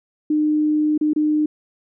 sine tone with dropouts, 303.6 Hz, D#4, 42 cents flat, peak -15 dBFS, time 0.3-1.46 s, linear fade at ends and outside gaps 5 ms, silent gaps 0.978-1.011 / 1.134-1.161 s, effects none

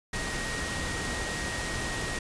sine tone in noise, 1881 Hz, A#6, 15 cents sharp, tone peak -36 dBFS, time 0.13-2.19 s, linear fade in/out 5 ms, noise pink, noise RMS -33 dBFS, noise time 0.13-2.19 s, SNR -6 dB, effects resampled to 22050 Hz

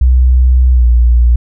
sine tone with pitch glide, 63 to 59.53 Hz, B1 to A#1, +35 to +37 cents, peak -4 dBFS, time 0.01-1.36 s, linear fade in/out 5 ms, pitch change -98 cents, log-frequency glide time 0.73-0.85 s, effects none

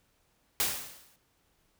white noise with exponential decay, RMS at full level -26 dBFS, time 0.6-1.16 s, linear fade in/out 0 ms, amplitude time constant 120 ms, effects pink hiss -71 dBFS RMS until 1.79 s

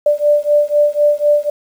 sine beating tone pair, 587.3 / 591.3 Hz, D5 / D5, 0 / +12 cents, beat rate 4 Hz, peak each -13 dBFS, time 0.06-1.5 s, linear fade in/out 5 ms, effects 7-bit

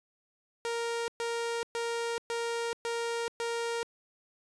sawtooth tone bursts, 466.2 Hz, A#4, in tune, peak -27 dBFS, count 6, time 0.65-3.83 s, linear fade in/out 0 ms, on 430 ms, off 120 ms, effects resampled to 22050 Hz

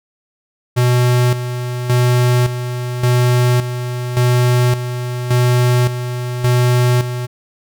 square tone with tremolo, 123.47 Hz, B2, in tune, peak -11 dBFS, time 0.76-7.27 s, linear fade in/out 20 ms, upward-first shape square, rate 0.88 Hz, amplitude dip 65%, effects none

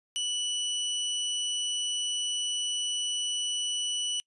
sawtooth tone, 2960 Hz, F#7, in tune, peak -25 dBFS, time 0.16-4.2 s, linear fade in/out 0 ms, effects noise-tail reverb RT60 0.1 s tail -26 dB re dry + resampled to 24000 Hz

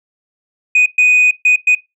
sine tone bursts at uneven times, 2489 Hz, D#7, in tune, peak -5 dBFS, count 4, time 0.75-0.86 / 0.98-1.31 / 1.45-1.56 / 1.67-1.75 s, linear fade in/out 5 ms, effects noise-tail reverb RT60 0.2 s tail -20 dB re dry + tanh soft clip ceiling -5 dBFS

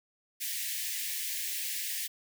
white high-pass noise, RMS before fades -35 dBFS, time 0.4-2.08 s, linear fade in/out 20 ms, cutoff 1700 Hz, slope 96 dB/octave, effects none

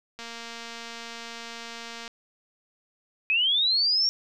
click train, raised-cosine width 0.2 ms, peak -22 dBFS, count 439, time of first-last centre 0.19-2.078 s, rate 232 Hz
sine linear sweep, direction up, 2489 to 5588 Hz, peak -20 dBFS, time 3.3-4.09 s, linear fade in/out 0 ms
effects none

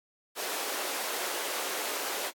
pink high-pass noise, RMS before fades -34 dBFS, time 0.35-2.32 s, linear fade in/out 50 ms, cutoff 380 Hz, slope 24 dB/octave, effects AAC 64 kbps

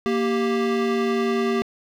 square tone pair together, 233.1 / 392 Hz, A#3 / G4, 0 / 0 cents, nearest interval major sixth, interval 900 cents, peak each -24 / -23 dBFS, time 0.06-1.62 s, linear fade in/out 0 ms, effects low-pass 4000 Hz 12 dB/octave + 8-bit

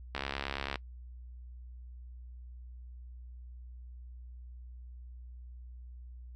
click train, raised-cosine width 0.3 ms, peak -18 dBFS, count 43, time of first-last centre 0.15-0.757 s, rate 69.2 Hz, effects noise-tail reverb RT60 0.1 s tail -23 dB re dry + added 61 Hz sine -45 dBFS peak until 6.35 s

